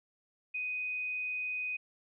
sine tone, 2497 Hz, D#7, 6 cents sharp, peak -33 dBFS, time 0.54-1.77 s, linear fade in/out 10 ms, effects none

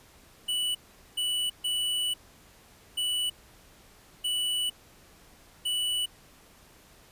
square tone bursts at uneven times, 2960 Hz, F#7, in tune, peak -27 dBFS, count 6, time 0.48-0.75 / 1.17-1.5 / 1.64-2.14 / 2.97-3.3 / 4.24-4.7 / 5.65-6.06 s, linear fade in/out 10 ms, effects pink hiss -56 dBFS RMS until 7.11 s + resampled to 32000 Hz

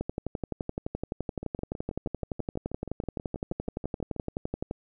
two click trains, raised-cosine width 2 ms, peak -23 / -17 dBFS, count 18 / 56, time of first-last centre 1.43-4.163 / 0.01-4.711 s, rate 6.22 / 11.7 Hz, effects none

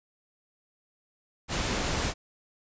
pink noise, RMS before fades -29 dBFS, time 1.48-2.14 s, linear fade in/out 50 ms, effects resampled to 16000 Hz

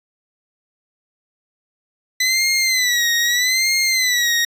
20% pulse tone with vibrato, 1998 Hz, B6, 20 cents sharp, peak -10 dBFS, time 2.2-4.45 s, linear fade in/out 5 ms, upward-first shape sine, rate 0.8 Hz, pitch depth 110 cents each way, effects resampled to 32000 Hz

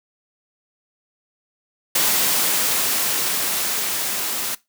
white noise with level ramp, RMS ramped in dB -18 to -25 dBFS, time 1.95-4.55 s, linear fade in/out 5 ms, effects noise-tail reverb RT60 0.2 s tail -20 dB re dry + high-pass 150 Hz 12 dB/octave

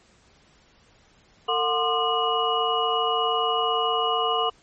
sine tone cluster, 451.7 / 726 / 1046 / 1206 / 2910 Hz, A4 / F#5 / C6 / D6 / F#7, +45 / -33 / -1 / +46 / -29 cents, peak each -27 dBFS, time 1.48-4.5 s, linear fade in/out 10 ms, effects pink hiss -58 dBFS RMS until 4.62 s + MP3 32 kbps

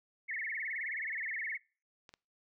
sine tone with vibrato, 1975.5 Hz, B6, in tune, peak -35 dBFS, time 0.28-1.58 s, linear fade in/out 20 ms, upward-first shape sine, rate 19 Hz, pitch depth 210 cents each way
clicks, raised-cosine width 0.2 ms, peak -35 dBFS, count 2, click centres 2.092 / 2.139 s
effects noise-tail reverb RT60 0.4 s tail -25 dB re dry

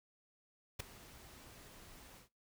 pink noise with ADSR envelope, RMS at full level -37 dBFS, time 0.79-2.29 s, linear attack 13 ms, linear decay 5 ms, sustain -20 dB, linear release 120 ms, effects noise-tail reverb RT60 0.2 s tail -19 dB re dry

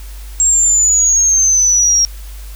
sine exponential sweep, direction down, 7570 to 5590 Hz, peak -8 dBFS, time 0.4-2.05 s, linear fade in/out 0 ms, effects added 50 Hz sine -27 dBFS peak until 2.55 s + white hiss -40 dBFS RMS until 2.55 s

